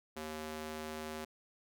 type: tone with high-pass filter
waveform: square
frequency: 77.78 Hz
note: D#2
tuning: in tune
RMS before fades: -43 dBFS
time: 0.16-1.25 s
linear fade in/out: 10 ms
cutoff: 290 Hz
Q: 0.78
effects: none